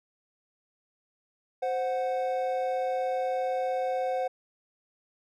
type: tone pair together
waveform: triangle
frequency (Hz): 521 / 736.8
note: C5 / F#5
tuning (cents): -7 / -7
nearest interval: tritone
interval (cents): 600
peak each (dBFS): -27 / -28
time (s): 1.62-4.28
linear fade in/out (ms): 10
effects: none